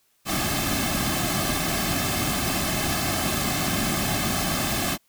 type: noise with comb filter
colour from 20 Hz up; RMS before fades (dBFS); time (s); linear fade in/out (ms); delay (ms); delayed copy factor
pink; -25; 0.25-4.98; 50; 2.1; -0.75
effects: white hiss -66 dBFS RMS until 5.08 s